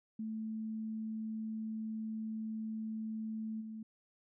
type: tone with level steps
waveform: sine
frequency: 219.6 Hz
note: A3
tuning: 3 cents flat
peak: -37 / -42 dBFS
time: 0.19-3.83 s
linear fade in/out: 5 ms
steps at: 3.6 s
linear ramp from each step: 20 ms
effects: none